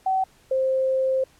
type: tone pair in turn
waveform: sine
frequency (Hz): 760 / 526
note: F#5 / C5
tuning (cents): +46 / +9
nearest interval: tritone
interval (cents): 637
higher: first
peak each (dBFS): -19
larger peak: neither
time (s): 0.06-0.24 / 0.51-1.24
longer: second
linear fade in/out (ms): 5
effects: pink hiss -57 dBFS RMS until 1.39 s + low-pass 12000 Hz 12 dB/octave